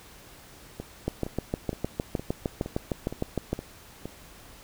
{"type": "two click trains", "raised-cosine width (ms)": 2, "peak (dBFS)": [-21, -13], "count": [8, 17], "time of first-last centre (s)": [[0.8, 4.056], [1.08, 3.53]], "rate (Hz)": [2.15, 6.53], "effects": ["pink hiss -50 dBFS RMS until 4.63 s"]}